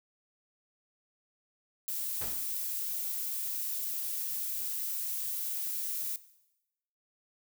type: noise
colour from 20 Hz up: violet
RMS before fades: -35 dBFS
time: 1.88-6.16 s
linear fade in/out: 0 ms
type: noise with exponential decay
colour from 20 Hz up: pink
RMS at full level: -39 dBFS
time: 2.21-2.62 s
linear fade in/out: 5 ms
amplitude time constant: 87 ms
effects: noise-tail reverb RT60 0.9 s tail -17 dB re dry